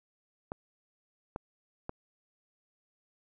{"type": "clicks", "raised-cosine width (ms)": 1, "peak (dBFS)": -22, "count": 3, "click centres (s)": [0.519, 1.361, 1.894], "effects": []}